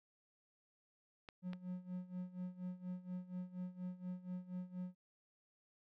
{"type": "clicks", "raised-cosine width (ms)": 0.3, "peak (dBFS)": -34, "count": 2, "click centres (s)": [1.288, 1.533]}
{"type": "tone with tremolo", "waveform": "triangle", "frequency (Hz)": 181.4, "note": "F#3", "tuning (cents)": -34, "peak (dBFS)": -38, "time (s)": [1.42, 4.95], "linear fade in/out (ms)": 50, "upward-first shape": "sine", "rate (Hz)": 4.2, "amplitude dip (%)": 85}
{"effects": []}